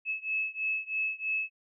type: beating tone pair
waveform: sine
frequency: 2593 / 2596.1 Hz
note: E7 / E7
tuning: -29 / -27 cents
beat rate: 3.1 Hz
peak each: -32 / -33 dBFS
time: 0.05-1.5 s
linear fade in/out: 50 ms
effects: none